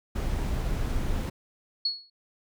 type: noise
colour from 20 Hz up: brown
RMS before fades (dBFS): -28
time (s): 0.15-1.3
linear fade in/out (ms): 10
type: tone with exponential decay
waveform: sine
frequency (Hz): 4357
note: C#8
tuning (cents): -31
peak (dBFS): -21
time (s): 1.85-2.1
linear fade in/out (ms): 5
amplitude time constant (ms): 54
effects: none